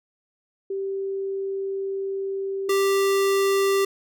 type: tone pair in turn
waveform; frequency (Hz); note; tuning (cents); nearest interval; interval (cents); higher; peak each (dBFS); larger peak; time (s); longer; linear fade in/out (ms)
sine / square; 389.8 / 392.7; G4 / G4; -10 / +3; unison; 13; second; -25 / -19; second; 0.7-2.69 / 2.69-3.85; first; 5
effects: none